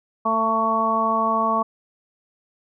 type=harmonic tone; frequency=223.4 Hz; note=A3; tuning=27 cents sharp; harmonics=1 / 2 / 3 / 4 / 5; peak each=-27 / -31 / -25 / -26 / -20 dBFS; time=0.25-1.63 s; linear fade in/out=10 ms; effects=none